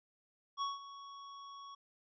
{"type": "tone with ADSR envelope", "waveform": "square", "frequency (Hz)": 1115, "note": "C#6", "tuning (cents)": 10, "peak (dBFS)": -34, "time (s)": [0.57, 1.75], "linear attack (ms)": 46, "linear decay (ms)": 170, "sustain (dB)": -15, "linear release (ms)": 7, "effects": ["resampled to 16000 Hz"]}